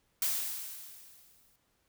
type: noise with exponential decay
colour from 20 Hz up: blue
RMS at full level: -29 dBFS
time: 0.22-1.56 s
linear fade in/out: 2 ms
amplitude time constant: 290 ms
effects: pink hiss -74 dBFS RMS until 1.88 s